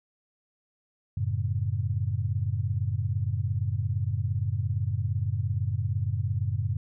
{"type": "chord", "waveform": "sine", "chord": "F# minor", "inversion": "none", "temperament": "equal", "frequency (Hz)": [92.5, 110, 138.59], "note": ["F#2", "A2", "C#3"], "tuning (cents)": [0, 0, 0], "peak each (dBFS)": [-29, -28, -33], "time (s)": [1.17, 6.77], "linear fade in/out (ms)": 5, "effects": []}